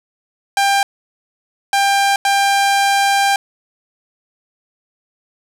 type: tone bursts at uneven times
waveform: sawtooth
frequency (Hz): 795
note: G5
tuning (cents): +24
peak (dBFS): -8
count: 3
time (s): 0.57-0.83 / 1.73-2.16 / 2.25-3.36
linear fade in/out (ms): 2
effects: low-pass 11000 Hz 12 dB/octave + 8-bit